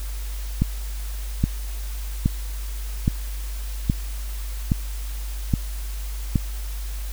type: click train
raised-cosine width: 5 ms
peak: -5 dBFS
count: 8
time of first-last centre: 0.62-6.358 s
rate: 1.22 Hz
effects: added 50 Hz sine -27 dBFS peak until 7.12 s + white hiss -41 dBFS RMS until 7.12 s